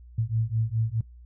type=beating tone pair; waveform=sine; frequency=110 / 114.8 Hz; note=A2 / A#2; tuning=0 / -26 cents; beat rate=4.8 Hz; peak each=-27 / -27 dBFS; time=0.18-1.01 s; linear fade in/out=5 ms; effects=noise-tail reverb RT60 0.1 s tail -19 dB re dry + added 60 Hz sine -45 dBFS peak until 1.25 s